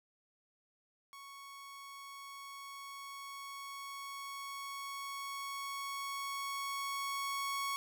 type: tone with level ramp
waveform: sawtooth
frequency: 1108.7 Hz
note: C#6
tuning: in tune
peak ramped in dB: -46 to -31 dBFS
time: 1.13-7.76 s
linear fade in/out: 0 ms
effects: none